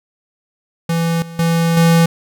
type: tone with level steps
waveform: square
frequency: 166.7 Hz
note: E3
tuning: 20 cents sharp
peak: -15 / -30 / -13 / -9 dBFS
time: 0.89-2.06 s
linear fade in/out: 5 ms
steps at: 1.22 / 1.39 / 1.77 s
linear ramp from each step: 2 ms
effects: none